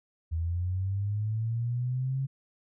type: linear sweep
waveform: sine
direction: up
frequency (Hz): 80 to 136.3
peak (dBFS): -27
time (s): 0.31-2.27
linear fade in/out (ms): 20
effects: none